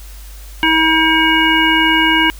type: harmonic tone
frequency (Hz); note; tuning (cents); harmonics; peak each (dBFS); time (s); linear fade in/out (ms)
319.8; D#4; +48; 1 / 3 / 5 / 7 / 9; -16 / -16 / -16 / -16 / -16; 0.63-2.3; 0
effects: added 50 Hz sine -31 dBFS peak until 2.39 s + white hiss -41 dBFS RMS until 2.39 s